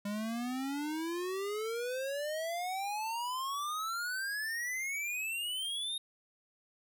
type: exponential sweep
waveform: square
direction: up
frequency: 201.1 to 3729 Hz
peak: -35 dBFS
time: 0.05-5.98 s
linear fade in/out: 5 ms
effects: none